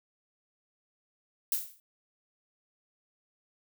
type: noise with exponential decay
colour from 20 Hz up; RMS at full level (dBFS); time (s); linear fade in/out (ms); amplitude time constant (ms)
violet; -26; 1.52-1.8; 1; 60
effects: none